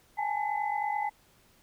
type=tone cluster; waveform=sine; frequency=798 / 832 / 881 / 2025 Hz; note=G5 / G#5 / A5 / B6; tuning=+31 / +3 / +2 / +43 cents; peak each=-39 / -30 / -34 / -38 dBFS; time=0.17-1.1 s; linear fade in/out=20 ms; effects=pink hiss -63 dBFS RMS until 1.62 s